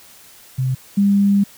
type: tone pair in turn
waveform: sine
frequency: 130 / 200.3 Hz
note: C3 / G3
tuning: -11 / +38 cents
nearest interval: perfect fifth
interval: 749 cents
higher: second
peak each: -16 / -11 dBFS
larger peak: second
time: 0.58-0.75 / 0.97-1.44 s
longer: second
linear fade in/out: 10 ms
effects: white hiss -45 dBFS RMS until 1.57 s